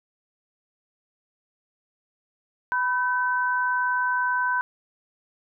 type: tone pair together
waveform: sine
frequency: 991 / 1529.4 Hz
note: B5 / G6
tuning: +6 / -43 cents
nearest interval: minor sixth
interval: 751 cents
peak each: -24 dBFS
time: 2.72-4.61 s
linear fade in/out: 0 ms
effects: none